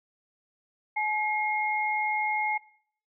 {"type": "tone pair together", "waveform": "sine", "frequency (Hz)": [850.8, 2144], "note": ["G#5", "C7"], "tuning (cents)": [42, 42], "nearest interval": "octave + major third", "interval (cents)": 1600, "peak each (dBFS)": -28, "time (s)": [0.96, 2.58], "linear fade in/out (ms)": 10, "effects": ["noise-tail reverb RT60 0.6 s tail -20 dB re dry"]}